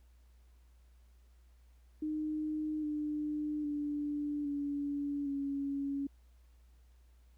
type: tone with pitch steps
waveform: sine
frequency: 307.1 / 299.9 / 292.9 / 286 / 279.3 Hz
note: D#4 / D4 / D4 / D4 / C#4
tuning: -23 / +36 / -5 / -46 / +13 cents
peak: -33 dBFS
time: 2.02-6.07 s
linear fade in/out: 5 ms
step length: 810 ms
effects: added 60 Hz sine -59 dBFS peak until 7.37 s + pink hiss -75 dBFS RMS until 7.37 s